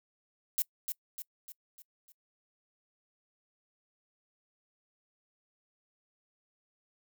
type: noise with echo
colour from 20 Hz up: violet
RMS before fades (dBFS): -29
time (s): 0.58-0.62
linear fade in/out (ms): 0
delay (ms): 300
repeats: 5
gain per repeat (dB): -6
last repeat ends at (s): 2.12
effects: noise-tail reverb RT60 0.1 s tail -25 dB re dry